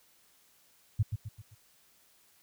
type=tone with echo; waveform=sine; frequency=106.1 Hz; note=G#2; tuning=38 cents sharp; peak=-22 dBFS; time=0.99-1.03 s; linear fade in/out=10 ms; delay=130 ms; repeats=4; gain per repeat=-7 dB; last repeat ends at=1.55 s; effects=white hiss -65 dBFS RMS until 2.42 s